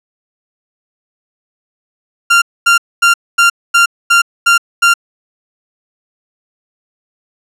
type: tone bursts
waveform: 30% pulse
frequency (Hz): 1388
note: F6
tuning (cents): -11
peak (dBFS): -3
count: 8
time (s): 2.3-4.94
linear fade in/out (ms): 10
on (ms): 120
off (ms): 240
effects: low-pass 10000 Hz 12 dB/octave